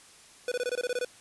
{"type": "tone bursts", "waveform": "square", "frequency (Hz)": 493.9, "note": "B4", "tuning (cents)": 0, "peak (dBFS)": -28, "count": 10, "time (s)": [0.48, 1.048], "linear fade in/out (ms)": 2, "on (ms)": 37, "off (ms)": 22, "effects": ["white hiss -54 dBFS RMS until 1.2 s", "resampled to 24000 Hz"]}